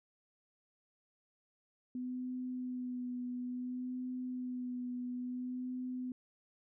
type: tone with vibrato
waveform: sine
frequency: 250.2 Hz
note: B3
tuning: 23 cents sharp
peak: -37 dBFS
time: 1.95-6.12 s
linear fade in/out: 2 ms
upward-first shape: sine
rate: 0.58 Hz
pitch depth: 20 cents each way
effects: none